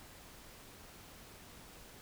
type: silence
effects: pink hiss -55 dBFS RMS until 2.01 s